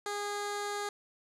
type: tone with low-pass filter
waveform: 15% pulse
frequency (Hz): 410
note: G#4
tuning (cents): -22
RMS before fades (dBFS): -36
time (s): 0.06-0.89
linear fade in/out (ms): 2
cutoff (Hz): 8900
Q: 1.3
effects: none